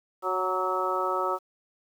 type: harmonic tone with a mistuned harmonic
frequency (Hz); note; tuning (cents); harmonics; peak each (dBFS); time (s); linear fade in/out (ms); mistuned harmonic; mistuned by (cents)
185; F#3; 0; 2 / 3 / 4 / 5 / 6 / 7; -32 / -32 / -35 / -32 / -34 / -29; 0.22-1.39; 50; 6; +42
effects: 9-bit